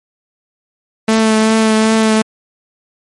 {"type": "tone with vibrato", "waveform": "sawtooth", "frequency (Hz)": 220, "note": "A3", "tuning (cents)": 0, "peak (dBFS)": -5, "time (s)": [1.08, 2.22], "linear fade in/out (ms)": 5, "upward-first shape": "triangle", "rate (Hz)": 2.6, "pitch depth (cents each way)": 19, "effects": ["MP3 48 kbps"]}